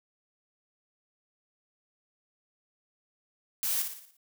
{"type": "noise with echo", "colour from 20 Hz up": "blue", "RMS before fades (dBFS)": -30, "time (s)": [3.63, 3.82], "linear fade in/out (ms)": 0, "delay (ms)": 58, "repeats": 6, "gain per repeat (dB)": -6, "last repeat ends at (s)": 4.168, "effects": []}